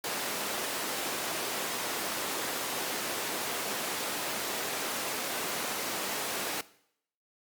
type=high-pass noise; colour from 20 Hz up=pink; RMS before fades=-34 dBFS; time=0.04-6.61 s; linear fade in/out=2 ms; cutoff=340 Hz; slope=12 dB/octave; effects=noise-tail reverb RT60 0.7 s tail -19 dB re dry + Opus 48 kbps